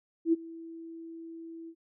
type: tone with ADSR envelope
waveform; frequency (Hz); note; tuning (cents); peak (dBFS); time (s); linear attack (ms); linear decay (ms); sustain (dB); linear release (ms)
sine; 329.6; E4; 0; -19; 0.25-1.75; 79; 23; -22; 66
effects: none